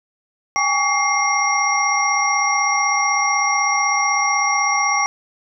sine tone cluster, 800 / 836 / 1135 / 2120 / 5630 Hz, G5 / G#5 / C#6 / C7 / F8, +35 / +11 / +41 / +22 / +13 cents, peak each -23 / -25 / -20 / -20 / -23 dBFS, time 0.56-5.06 s, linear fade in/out 0 ms, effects none

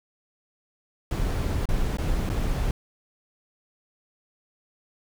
brown noise with dropouts, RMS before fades -25 dBFS, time 1.11-2.71 s, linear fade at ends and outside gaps 2 ms, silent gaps 1.656-1.688 / 1.971-1.984 / 2.292-2.299 s, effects none

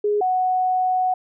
sine tone pair in turn, 415.3 / 740 Hz, G#4 / F#5, 0 / 0 cents, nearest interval minor seventh, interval 1000 cents, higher second, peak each -17 dBFS, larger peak neither, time 0.04-0.21 / 0.21-1.14 s, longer second, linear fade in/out 5 ms, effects none

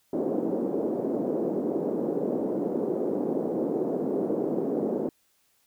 white band-pass noise, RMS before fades -28 dBFS, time 0.13-5.09 s, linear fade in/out 2 ms, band 220 to 470 Hz, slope 24 dB/octave, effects white hiss -68 dBFS RMS until 5.66 s

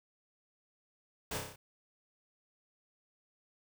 pink noise with echo, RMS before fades -38 dBFS, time 1.31-1.38 s, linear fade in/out 5 ms, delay 30 ms, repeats 6, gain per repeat -3 dB, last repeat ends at 1.56 s, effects none

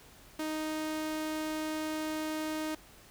sawtooth tone, 311.1 Hz, D#4, in tune, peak -29 dBFS, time 0.39-2.75 s, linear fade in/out 5 ms, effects pink hiss -56 dBFS RMS until 3.1 s

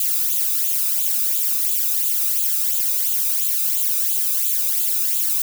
violet noise with flanger, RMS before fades -20 dBFS, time 0-5.42 s, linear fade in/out 2 ms, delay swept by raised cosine 0.27 to 0.83 ms, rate 2.9 Hz, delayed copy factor +0.75, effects none

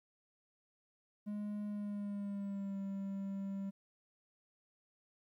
triangle tone with pitch glide, 207.7 to 196.04 Hz, G#3 to G3, 0 to 0 cents, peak -36 dBFS, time 1.26-3.71 s, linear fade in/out 20 ms, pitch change -100 cents, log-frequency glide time 1.66-2.78 s, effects 13-bit

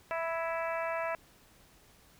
harmonic tone with a mistuned harmonic, 329.6 Hz, E4, in tune, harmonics 2 / 3 / 4 / 5 / 6 / 7 / 8, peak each -34 / -38 / -40 / -42 / -44 / -45 / -46 dBFS, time 0.11-1.15 s, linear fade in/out 0 ms, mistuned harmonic 5, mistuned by +19 cents, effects pink hiss -61 dBFS RMS until 2.19 s

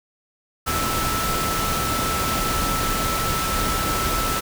sine tone in noise, 1318.5 Hz, E6, in tune, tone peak -25 dBFS, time 0.66-4.41 s, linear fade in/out 20 ms, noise pink, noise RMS -24 dBFS, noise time 0.66-4.41 s, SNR -4 dB, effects none

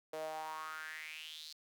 sawtooth tone with high-pass filter sweep, 156.7 Hz, D#3, 13 cents sharp, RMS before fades -45 dBFS, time 0.13-1.53 s, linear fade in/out 5 ms, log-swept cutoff 530 to 4500 Hz, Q 5.9, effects none

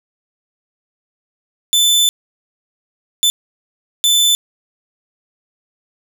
sawtooth tone bursts at uneven times, 3520 Hz, A7, in tune, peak -7 dBFS, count 3, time 1.73-2.09 / 3.23-3.3 / 4.04-4.35 s, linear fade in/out 0 ms, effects none

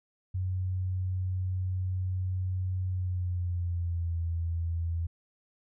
sine tone with pitch glide, 92.5 to 83.85 Hz, F#2 to E2, 0 to +30 cents, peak -28 dBFS, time 0.34-5.07 s, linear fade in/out 10 ms, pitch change -170 cents, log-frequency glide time 2.88-4.19 s, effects none

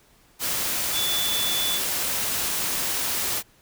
sine tone in noise, 3465 Hz, A7, 27 cents flat, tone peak -25 dBFS, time 0.92-1.81 s, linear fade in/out 50 ms, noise white, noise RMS -26 dBFS, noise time 0.39-3.43 s, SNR -2 dB, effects pink hiss -58 dBFS RMS until 3.61 s

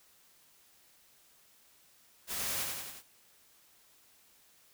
white noise with echo, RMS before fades -37 dBFS, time 2.27-2.67 s, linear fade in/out 50 ms, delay 90 ms, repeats 4, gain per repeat -3 dB, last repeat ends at 3.03 s, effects white hiss -64 dBFS RMS until 4.73 s

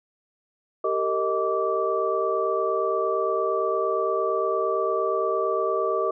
sine tone cluster, 390.3 / 459 / 626 / 1161 Hz, G4 / A#4 / D#5 / D6, -8 / -27 / +10 / -20 cents, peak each -27 dBFS, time 0.84-6.11 s, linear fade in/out 5 ms, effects none

